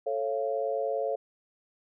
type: chord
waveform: sine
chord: A augmented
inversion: none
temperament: just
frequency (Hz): 440 / 550 / 687.5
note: A4 / C#5 / E#5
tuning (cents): 0 / -14 / -27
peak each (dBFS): -32 / -30 / -33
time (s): 0.06-1.16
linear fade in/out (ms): 10
effects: none